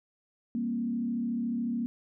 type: tone with frequency modulation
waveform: sine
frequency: 235.4 Hz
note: A#3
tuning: 17 cents sharp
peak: -28 dBFS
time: 0.55-1.86 s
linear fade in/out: 0 ms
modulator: 33.9 Hz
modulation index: 0.72
effects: none